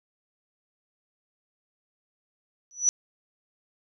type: tone with exponential growth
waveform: sine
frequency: 5920 Hz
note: F#8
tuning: in tune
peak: -14 dBFS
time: 2.71-2.89 s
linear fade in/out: 0 ms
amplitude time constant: 38 ms
effects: none